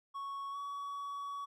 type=tone with pitch glide; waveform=triangle; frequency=1108.7 to 1129.4 Hz; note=C#6 to C#6; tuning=0 to +32 cents; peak=-37 dBFS; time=0.14-1.46 s; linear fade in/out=20 ms; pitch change=+32 cents; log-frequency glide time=0.51-0.57 s; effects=none